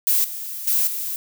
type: noise with level steps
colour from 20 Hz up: violet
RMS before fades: -18 / -31 / -19 / -27 dBFS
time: 0.07-1.16 s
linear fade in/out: 0 ms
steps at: 0.24 / 0.67 / 0.87 s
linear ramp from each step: 5 ms
effects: none